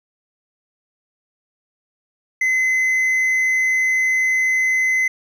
sine tone with hard clipping, 2043 Hz, C7, 42 cents flat, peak -16 dBFS, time 2.41-5.08 s, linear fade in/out 5 ms, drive 3 dB, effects none

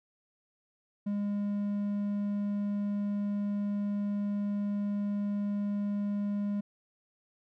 triangle tone, 204 Hz, G#3, 31 cents flat, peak -27 dBFS, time 1.06-6.61 s, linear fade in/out 10 ms, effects none

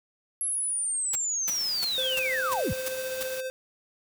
sine linear sweep, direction down, 11175 to 43.65 Hz, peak -26 dBFS, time 0.41-2.73 s, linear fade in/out 0 ms
white noise bursts, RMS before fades -32 dBFS, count 7, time 1.13-3.232 s, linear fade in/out 5 ms, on 26 ms, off 320 ms
white noise, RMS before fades -40 dBFS, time 1.47-3.41 s, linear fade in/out 10 ms
square tone with tremolo, 519 Hz, C5, 14 cents flat, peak -30 dBFS, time 1.98-3.5 s, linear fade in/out 0 ms, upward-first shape triangle, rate 15 Hz, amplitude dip 40%
effects none

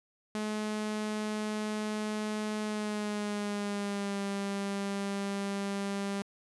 sawtooth tone with pitch glide, 213.2 to 198.92 Hz, G#3 to G3, +46 to +26 cents, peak -28 dBFS, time 0.35-6.22 s, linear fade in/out 0 ms, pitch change -120 cents, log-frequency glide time 2.62-4.22 s, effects resampled to 24000 Hz

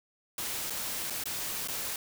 white noise with dropouts, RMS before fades -35 dBFS, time 0.38-1.96 s, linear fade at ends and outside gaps 2 ms, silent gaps 0.699-0.704 / 1.1-1.105 / 1.238-1.256 / 1.675-1.684 s, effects none

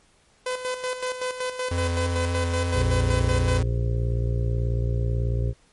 sawtooth tone with tremolo, 506 Hz, B4, 42 cents sharp, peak -21 dBFS, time 0.46-3.6 s, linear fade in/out 5 ms, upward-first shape square, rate 5.3 Hz, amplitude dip 60%
square tone with vibrato, 86.6 Hz, F2, 14 cents flat, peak -24 dBFS, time 1.71-3.63 s, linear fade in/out 5 ms, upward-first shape square, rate 3.5 Hz, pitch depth 15 cents each way
harmonic tone, 58.27 Hz, A#1, in tune, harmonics 1 / 2 / 3 / 5 / 6 / 7 / 8 / 9, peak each -24 / -24 / -37 / -44 / -42 / -36 / -45 / -39 dBFS, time 2.73-5.54 s, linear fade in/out 50 ms
effects pink hiss -60 dBFS RMS until 5.72 s + MP3 48 kbps

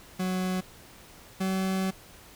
40% pulse tone pair in turn, 185 / 189.54 Hz, F#3 / F#3, 0 / +42 cents, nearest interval unison, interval 42 cents, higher second, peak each -26 / -25 dBFS, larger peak second, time 0.19-0.61 / 1.4-1.91 s, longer second, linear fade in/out 10 ms, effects pink hiss -51 dBFS RMS until 2.35 s

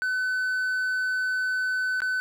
triangle tone with dropouts, 1510 Hz, F#6, 35 cents sharp, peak -22 dBFS, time 0.02-2.2 s, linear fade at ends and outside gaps 0 ms, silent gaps 2.004-2.019 s, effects none

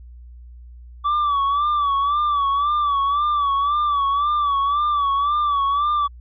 triangle tone with vibrato, 1152 Hz, D6, 34 cents flat, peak -15 dBFS, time 1.04-6.08 s, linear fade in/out 20 ms, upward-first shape sine, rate 1.9 Hz, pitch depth 70 cents each way, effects added 60 Hz sine -38 dBFS peak until 6.2 s + resampled to 11025 Hz

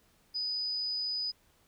sine tone, 4978 Hz, D#8, in tune, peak -31 dBFS, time 0.34-1.32 s, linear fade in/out 20 ms, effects pink hiss -67 dBFS RMS until 1.67 s

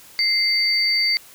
sine tone pair together, 2093 / 4605 Hz, C7 / D8, 0 / -35 cents, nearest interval octave + major second, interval 1365 cents, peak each -21 / -18 dBFS, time 0.19-1.17 s, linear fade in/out 0 ms, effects white hiss -46 dBFS RMS until 1.34 s

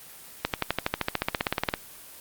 accelerating click train, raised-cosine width 0.3 ms, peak -7 dBFS, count 20, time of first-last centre 0.45-1.739 s, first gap 88 ms, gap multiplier 0.97, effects white hiss -46 dBFS RMS until 2.2 s + Opus 24 kbps

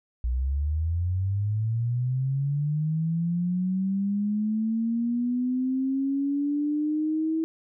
sine linear sweep, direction up, 58.7 to 323.6 Hz, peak -23 dBFS, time 0.24-7.44 s, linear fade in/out 0 ms, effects none

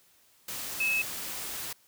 sine tone in noise, 2591 Hz, E7, 30 cents flat, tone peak -25 dBFS, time 0.8-1.02 s, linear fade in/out 5 ms, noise white, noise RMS -37 dBFS, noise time 0.48-1.73 s, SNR +9 dB, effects white hiss -63 dBFS RMS until 1.87 s

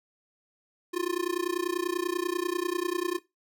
square tone with amplitude modulation, 352.5 Hz, F4, 16 cents sharp, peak -24 dBFS, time 0.93-3.19 s, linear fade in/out 20 ms, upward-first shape sine, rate 30.2 Hz, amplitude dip 95%, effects noise-tail reverb RT60 0.2 s tail -17 dB re dry

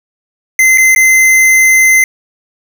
square tone with dropouts, 2065 Hz, C7, 23 cents flat, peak -5 dBFS, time 0.59-2.04 s, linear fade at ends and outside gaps 2 ms, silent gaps 0.776-0.781 / 0.949-0.961 s, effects none

